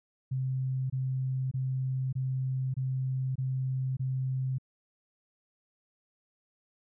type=tone bursts; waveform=sine; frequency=130.81 Hz; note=C3; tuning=in tune; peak=-28 dBFS; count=7; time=0.31-4.584 s; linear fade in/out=10 ms; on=590 ms; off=24 ms; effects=none